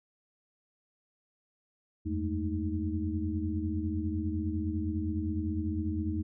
sine tone cluster, 83.9 / 93.8 / 208.1 / 222.5 / 311.9 Hz, E2 / F#2 / G#3 / A3 / D#4, +31 / +24 / +4 / +20 / +4 cents, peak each -33 / -39 / -40 / -38 / -34 dBFS, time 2.05-6.23 s, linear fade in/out 20 ms, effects none

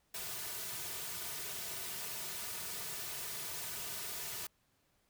white noise with comb filter, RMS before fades -42 dBFS, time 0.14-4.47 s, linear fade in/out 5 ms, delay 3.7 ms, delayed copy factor -0.75, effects pink hiss -75 dBFS RMS until 5.09 s

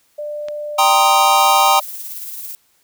sine tone with pitch glide, 594 to 597.8 Hz, D5 to D5, +20 to +31 cents, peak -23 dBFS, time 0.18-1.81 s, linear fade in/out 10 ms, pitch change +11 cents, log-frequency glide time 0.85-1.58 s
click, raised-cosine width 0.2 ms, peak -16 dBFS, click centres 0.485 s
square chord, C minor seventh, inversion second, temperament equal, 784 / 932.3 / 1046.5 / 1244.5 Hz, G5 / Bb5 / C6 / Eb6, 0 / 0 / 0 / 0 cents, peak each -15 / -17 / -19 / -17 dBFS, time 0.78-1.8 s, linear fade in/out 10 ms
violet noise with tremolo, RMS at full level -28 dBFS, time 1.38-2.55 s, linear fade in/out 0 ms, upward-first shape triangle, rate 18 Hz, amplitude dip 40%
effects white hiss -59 dBFS RMS until 2.83 s

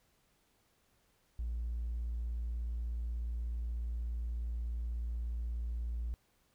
triangle tone, 58.3 Hz, A#1, 1 cent sharp, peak -31 dBFS, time 1.39-6.14 s, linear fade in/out 0 ms, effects tanh soft clip ceiling -31 dBFS + pink hiss -73 dBFS RMS until 6.54 s

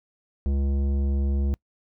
sine tone with tanh clipping, 69.3 Hz, C#2, in tune, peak -23 dBFS, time 0.46-1.54 s, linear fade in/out 0 ms, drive 13 dB, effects noise-tail reverb RT60 0.1 s tail -26 dB re dry

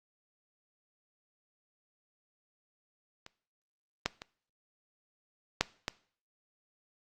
clicks, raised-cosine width 0.2 ms, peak -29 / -10 / -24 / -7 / -14 dBFS, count 5, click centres 3.264 / 4.06 / 4.219 / 5.61 / 5.881 s, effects noise-tail reverb RT60 0.5 s tail -20 dB re dry + Opus 48 kbps

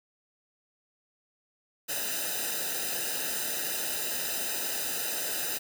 white noise with comb filter, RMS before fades -32 dBFS, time 1.88-5.59 s, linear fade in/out 20 ms, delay 0.9 ms, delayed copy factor -0.95, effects none

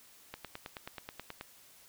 click train, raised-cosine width 0.3 ms, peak -25 dBFS, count 11, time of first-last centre 0.34-1.411 s, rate 9.34 Hz, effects white hiss -59 dBFS RMS until 1.88 s

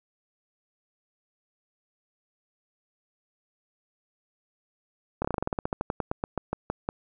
slowing click train, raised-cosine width 1 ms, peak -13 dBFS, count 21, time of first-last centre 5.22-6.889 s, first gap 26 ms, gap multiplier 1.11, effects none

